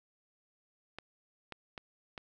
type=clicks; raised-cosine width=0.3 ms; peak=-26 dBFS; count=4; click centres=0.986 / 1.523 / 1.778 / 2.178 s; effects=none

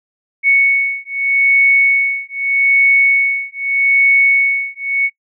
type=beating tone pair; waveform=sine; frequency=2217 / 2217.81 Hz; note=C#7 / C#7; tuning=0 / 0 cents; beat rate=0.81 Hz; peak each=-13 dBFS; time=0.43-5.1 s; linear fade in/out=50 ms; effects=noise-tail reverb RT60 0.1 s tail -25 dB re dry

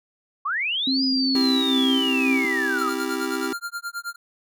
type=linear two-way sweep; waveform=sine; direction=up then down; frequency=1046.5 to 4976 to 1186 Hz; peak=-22 dBFS; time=0.45-2.9 s; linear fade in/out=10 ms; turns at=1.04 s
type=tone with vibrato; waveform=sine; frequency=263.9 Hz; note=C4; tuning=15 cents sharp; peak=-21 dBFS; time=0.87-2.45 s; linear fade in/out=5 ms; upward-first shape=sine; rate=2.9 Hz; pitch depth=16 cents each way
type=chord; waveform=square; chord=C major; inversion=none; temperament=just; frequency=261.6 / 327 / 392.4 Hz; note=C4 / E4 / G4; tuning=0 / -14 / +2 cents; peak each=-30 dBFS; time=1.35-3.53 s; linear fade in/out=2 ms
type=tone with tremolo; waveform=square; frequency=1396 Hz; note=F6; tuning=1 cent flat; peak=-27 dBFS; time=2.78-4.16 s; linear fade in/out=5 ms; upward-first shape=sine; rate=9.4 Hz; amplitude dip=100%
effects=none

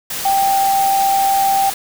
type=tone in noise; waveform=sine; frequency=784 Hz; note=G5; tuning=in tune; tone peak=-12 dBFS; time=0.25-1.7 s; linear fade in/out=5 ms; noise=white; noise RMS=-24 dBFS; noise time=0.1-1.74 s; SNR=+9 dB; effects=none

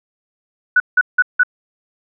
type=tone bursts; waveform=sine; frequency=1480 Hz; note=F#6; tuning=in tune; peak=-8 dBFS; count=4; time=0.76-1.434 s; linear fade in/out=5 ms; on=41 ms; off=170 ms; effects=none

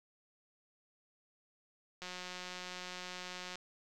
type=click train; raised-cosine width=0.2 ms; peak=-27 dBFS; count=279; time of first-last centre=2.02-3.556 s; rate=181 Hz; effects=none

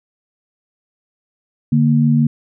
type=tone pair together; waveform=sine; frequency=146.83 / 233.1 Hz; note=D3 / A#3; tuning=0 / 0 cents; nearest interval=minor sixth; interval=800 cents; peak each=-13 dBFS; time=1.72-2.27 s; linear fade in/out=5 ms; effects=none

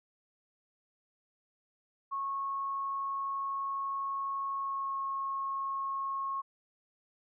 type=tone with pitch glide; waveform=sine; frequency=1097 to 1089.4 Hz; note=C#6 to C#6; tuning=-18 to -30 cents; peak=-32 dBFS; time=2.11-6.42 s; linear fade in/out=20 ms; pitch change=-12 cents; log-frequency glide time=4.56-4.99 s; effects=none

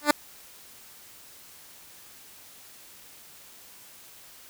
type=tone with exponential growth; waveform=10% pulse; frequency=294.9 Hz; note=D4; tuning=7 cents sharp; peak=-5 dBFS; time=0.01-0.11 s; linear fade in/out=5 ms; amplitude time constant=20 ms; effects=white hiss -50 dBFS RMS until 4.49 s

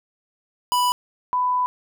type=tone pair in turn; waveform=square / sine; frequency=987.8 / 996.4 Hz; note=B5 / B5; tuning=0 / +15 cents; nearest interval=unison; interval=15 cents; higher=second; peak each=-18 dBFS; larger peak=neither; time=0.72-0.92 / 1.33-1.66 s; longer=second; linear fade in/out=0 ms; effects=none

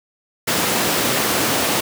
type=high-pass noise; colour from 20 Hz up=pink; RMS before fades=-19 dBFS; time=0.47-1.81 s; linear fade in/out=10 ms; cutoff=200 Hz; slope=12 dB/octave; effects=none

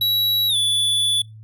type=tone with pitch glide; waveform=square; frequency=3900 to 3454 Hz; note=B7 to A7; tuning=-23 to -33 cents; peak=-17 dBFS; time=0.01-1.22 s; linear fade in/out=5 ms; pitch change=-210 cents; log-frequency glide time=0.48-0.56 s; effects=noise-tail reverb RT60 0.2 s tail -23 dB re dry + added 109 Hz sine -38 dBFS peak until 1.43 s

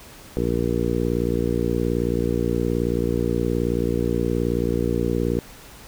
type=harmonic tone; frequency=58.8 Hz; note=A#1; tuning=16 cents sharp; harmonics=1 / 2 / 3 / 4 / 5 / 6 / 7 / 8; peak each=-28 / -28 / -28 / -28 / -28 / -28 / -28 / -28 dBFS; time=0.37-5.39 s; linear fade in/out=0 ms; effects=pink hiss -44 dBFS RMS until 5.87 s

